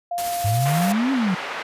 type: tone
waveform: sine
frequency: 698.5 Hz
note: F5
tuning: in tune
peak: -23 dBFS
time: 0.11-0.93 s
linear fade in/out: 5 ms
type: noise with tremolo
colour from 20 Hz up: white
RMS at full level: -29 dBFS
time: 0.18-0.92 s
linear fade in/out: 0 ms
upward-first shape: triangle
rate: 14 Hz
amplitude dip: 35%
type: exponential two-way sweep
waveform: sine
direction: up then down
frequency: 98.6 to 277.2 to 174.9 Hz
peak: -18 dBFS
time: 0.44-1.35 s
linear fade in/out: 10 ms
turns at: 1.12 s
type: band-pass noise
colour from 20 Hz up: pink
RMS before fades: -30 dBFS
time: 0.65-1.63 s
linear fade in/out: 10 ms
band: 730 to 2400 Hz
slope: 12 dB/octave
effects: resampled to 32000 Hz